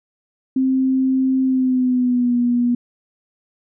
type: tone with pitch glide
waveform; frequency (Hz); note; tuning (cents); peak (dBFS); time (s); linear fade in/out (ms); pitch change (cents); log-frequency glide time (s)
sine; 262.5 to 242.1; C4 to B3; +6 to -34; -14; 0.56-2.75; 5; -140; 1.43-2.36
effects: none

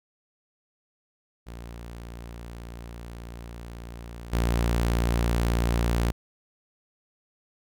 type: tone with level steps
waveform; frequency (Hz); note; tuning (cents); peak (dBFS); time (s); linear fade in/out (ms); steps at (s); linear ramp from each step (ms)
sawtooth; 58.27; A#1; 0; -34 / -18; 1.46-6.12; 20; 4.32; 20
effects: none

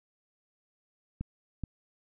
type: clicks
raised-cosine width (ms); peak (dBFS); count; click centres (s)
5; -22; 2; 1.21 / 1.637
effects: none

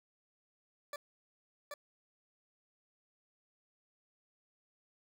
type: tone with echo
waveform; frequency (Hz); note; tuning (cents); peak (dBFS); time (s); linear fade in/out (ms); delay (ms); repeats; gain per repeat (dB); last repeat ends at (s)
20% pulse; 581; D5; -19; -35; 0.93-0.96; 2; 780; 1; -2; 1.74
effects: none

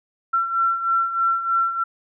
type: beating tone pair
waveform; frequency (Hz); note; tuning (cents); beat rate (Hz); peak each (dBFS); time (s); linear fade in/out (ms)
sine; 1352 / 1355.2; E6 / E6; +43 / +48; 3.2; -25 / -19; 0.33-1.84; 10
effects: none

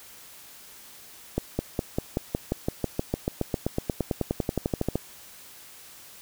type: accelerating click train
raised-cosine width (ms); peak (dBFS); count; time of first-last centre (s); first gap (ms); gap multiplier
2; -11; 29; 1.38-4.956; 210; 0.96
effects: white hiss -48 dBFS RMS until 6.21 s

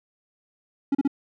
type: tone bursts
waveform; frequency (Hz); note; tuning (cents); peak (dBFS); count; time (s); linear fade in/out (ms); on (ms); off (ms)
triangle; 278.2; C#4; +6; -16; 3; 0.92-1.077; 5; 29; 35
effects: none

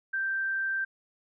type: tone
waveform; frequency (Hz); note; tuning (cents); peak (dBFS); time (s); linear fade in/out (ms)
sine; 1568; G6; 0; -27; 0.13-0.85; 10
effects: none

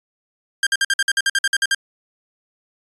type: tone bursts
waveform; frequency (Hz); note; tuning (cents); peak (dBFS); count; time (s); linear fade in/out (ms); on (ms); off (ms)
sawtooth; 1596; G6; +31; -11; 13; 0.63-1.747; 2; 37; 53
effects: resampled to 24000 Hz

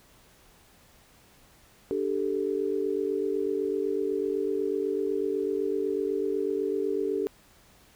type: chord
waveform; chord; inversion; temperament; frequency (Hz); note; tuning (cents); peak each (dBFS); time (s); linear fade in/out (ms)
sine; D suspended fourth; none; equal; 293.7 / 392 / 440; D4 / G4 / A4; 0 / 0 / 0; -33 / -28 / -30; 1.91-7.27; 0
effects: pink hiss -58 dBFS RMS until 7.95 s

